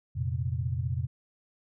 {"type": "chord", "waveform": "sine", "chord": "F suspended fourth", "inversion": "none", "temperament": "equal with one note detuned", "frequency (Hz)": [87.31, 116.54, 132.03], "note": ["F2", "Bb2", "C3"], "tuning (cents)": [0, 0, 16], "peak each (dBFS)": -32, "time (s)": [0.15, 1.07], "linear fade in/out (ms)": 20, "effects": []}